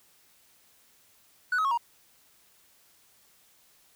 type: tone with pitch steps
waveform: triangle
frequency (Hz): 1480 / 1273.6 / 1096 / 943.2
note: F#6 / D#6 / C#6 / A#5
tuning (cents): 0 / +40 / -20 / +20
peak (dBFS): -21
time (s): 1.52-1.776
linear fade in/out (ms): 5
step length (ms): 64
effects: tanh soft clip ceiling -17 dBFS + white hiss -62 dBFS RMS until 3.95 s